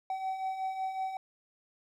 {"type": "beating tone pair", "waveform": "triangle", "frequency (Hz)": [757, 762.4], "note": ["F#5", "G5"], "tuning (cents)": [39, -48], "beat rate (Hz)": 5.4, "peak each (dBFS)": [-39, -31], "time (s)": [0.1, 1.17], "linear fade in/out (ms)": 2, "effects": []}